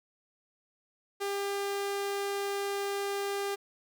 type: tone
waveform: sawtooth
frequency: 399.7 Hz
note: G4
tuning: 34 cents sharp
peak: -27 dBFS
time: 1.2-3.56 s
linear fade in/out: 20 ms
effects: none